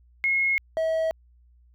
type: tone pair in turn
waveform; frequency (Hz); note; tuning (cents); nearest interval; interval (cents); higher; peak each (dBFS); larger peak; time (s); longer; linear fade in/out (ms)
sine / triangle; 2164 / 644.6; C#7 / E5; -42 / -39; octave + major sixth; 2097; first; -20; neither; 0.24-0.58 / 0.77-1.11; neither; 0
effects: added 60 Hz sine -54 dBFS peak until 1.74 s